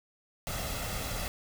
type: noise with comb filter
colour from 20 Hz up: pink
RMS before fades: -35 dBFS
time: 0.47-1.28 s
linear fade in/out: 0 ms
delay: 1.5 ms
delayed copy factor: +0.55
effects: none